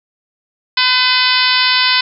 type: harmonic tone with a mistuned harmonic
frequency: 506 Hz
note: B4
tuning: 42 cents sharp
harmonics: 2 / 3 / 4 / 5 / 6 / 7 / 8 / 9 / 10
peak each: -19 / -19 / -19 / -19 / -19 / -19 / -19 / -19 / -19 dBFS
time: 0.77-2.01 s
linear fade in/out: 5 ms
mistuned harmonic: 10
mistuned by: +18 cents
effects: none